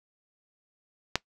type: click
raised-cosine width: 0.2 ms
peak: -6 dBFS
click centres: 1.156 s
effects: noise-tail reverb RT60 0.1 s tail -20 dB re dry